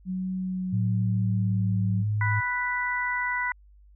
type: tone with vibrato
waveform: sine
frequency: 185 Hz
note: F#3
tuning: in tune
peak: -27 dBFS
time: 0.05-2.05 s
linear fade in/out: 50 ms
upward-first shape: triangle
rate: 0.93 Hz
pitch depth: 15 cents each way
type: tone with pitch glide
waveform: sine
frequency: 111.5 to 105.49 Hz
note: A2 to G#2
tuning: +23 to +28 cents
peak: -23 dBFS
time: 0.72-2.41 s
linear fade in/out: 20 ms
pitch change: -95 cents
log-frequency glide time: 1.03-1.77 s
type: harmonic tone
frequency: 493.9 Hz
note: B4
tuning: in tune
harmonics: 2 / 3 / 4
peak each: -30 / -31 / -28 dBFS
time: 2.21-3.52 s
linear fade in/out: 2 ms
effects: added 50 Hz sine -51 dBFS peak until 3.95 s